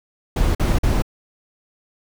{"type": "noise bursts", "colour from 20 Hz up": "brown", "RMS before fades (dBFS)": -17, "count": 3, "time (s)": [0.36, 1.022], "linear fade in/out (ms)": 5, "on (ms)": 190, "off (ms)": 46, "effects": []}